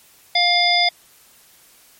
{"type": "harmonic tone", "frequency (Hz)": 705, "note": "F5", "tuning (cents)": 16, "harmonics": [1, 3, 5, 7], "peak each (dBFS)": [-19, -19, -19, -19], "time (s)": [0.35, 0.89], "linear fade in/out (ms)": 5, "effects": ["white hiss -51 dBFS RMS until 1.99 s", "MP3 64 kbps"]}